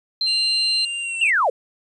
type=tone; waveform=sine; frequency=4129 Hz; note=C8; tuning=24 cents flat; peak=-18 dBFS; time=0.21-0.85 s; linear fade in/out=2 ms
type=tone with pitch glide; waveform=square; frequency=2790 to 2695 Hz; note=F7 to E7; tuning=-2 to +38 cents; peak=-25 dBFS; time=0.26-1.31 s; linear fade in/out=20 ms; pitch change=-60 cents; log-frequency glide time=1-1.19 s
type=linear sweep; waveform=sine; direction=down; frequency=2902 to 446.8 Hz; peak=-15 dBFS; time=1.21-1.5 s; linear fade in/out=5 ms
effects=resampled to 22050 Hz + 9-bit